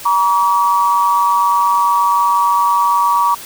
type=tone pair together; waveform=sine; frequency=952 / 1143.5 Hz; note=A#5 / D6; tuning=+36 / -47 cents; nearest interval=minor third; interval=317 cents; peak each=-13 dBFS; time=0.05-3.35 s; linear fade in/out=10 ms; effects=white hiss -32 dBFS RMS until 3.45 s